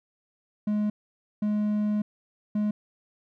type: tone bursts at uneven times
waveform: triangle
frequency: 210 Hz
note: G#3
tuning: 19 cents sharp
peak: -21 dBFS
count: 3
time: 0.67-0.9 / 1.42-2.02 / 2.55-2.71 s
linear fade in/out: 5 ms
effects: none